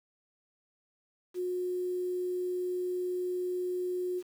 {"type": "tone with quantisation", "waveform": "sine", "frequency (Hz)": 361.8, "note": "F#4", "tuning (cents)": -39, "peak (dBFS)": -30, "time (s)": [1.34, 4.23], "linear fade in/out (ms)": 50, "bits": 9, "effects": []}